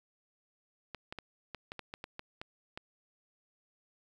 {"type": "clicks", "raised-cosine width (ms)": 0.3, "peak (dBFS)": -25, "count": 11, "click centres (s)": [0.947, 1.125, 1.187, 1.547, 1.719, 1.793, 1.939, 2.041, 2.194, 2.415, 2.775], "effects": ["9-bit"]}